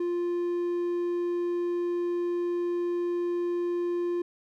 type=tone; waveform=triangle; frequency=349.2 Hz; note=F4; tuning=in tune; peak=-24 dBFS; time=0-4.22 s; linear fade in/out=5 ms; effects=none